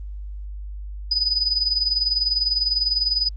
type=tone with tremolo; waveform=sine; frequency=4980 Hz; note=D#8; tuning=1 cent sharp; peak=-15 dBFS; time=1.11-3.29 s; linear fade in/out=5 ms; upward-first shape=triangle; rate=20 Hz; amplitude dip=80%; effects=added 50 Hz sine -30 dBFS peak until 3.36 s + Opus 24 kbps